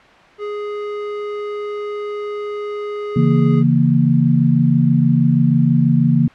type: tone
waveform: square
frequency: 415.3 Hz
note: G#4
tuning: in tune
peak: -23 dBFS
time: 0.38-3.64 s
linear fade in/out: 50 ms
type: chord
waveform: sine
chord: A# diminished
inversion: first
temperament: equal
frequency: 138.59 / 164.81 / 233.1 Hz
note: C#3 / E3 / A#3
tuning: 0 / 0 / 0 cents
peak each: -15 dBFS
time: 3.16-6.28 s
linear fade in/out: 5 ms
effects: white hiss -44 dBFS RMS until 6.34 s + low-pass 2000 Hz 12 dB/octave